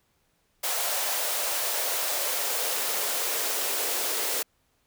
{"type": "noise with high-pass filter sweep", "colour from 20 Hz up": "white", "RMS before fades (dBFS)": -28, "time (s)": [0.63, 4.43], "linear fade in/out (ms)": 10, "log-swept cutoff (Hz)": [640, 410], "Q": 2.4, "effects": ["pink hiss -70 dBFS RMS until 4.86 s"]}